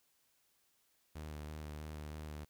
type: tone with vibrato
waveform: sawtooth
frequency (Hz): 76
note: D#2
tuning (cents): -40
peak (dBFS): -40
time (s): 1.15-2.45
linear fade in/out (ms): 10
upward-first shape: square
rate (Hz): 3.1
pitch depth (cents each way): 20
effects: white hiss -75 dBFS RMS until 2.49 s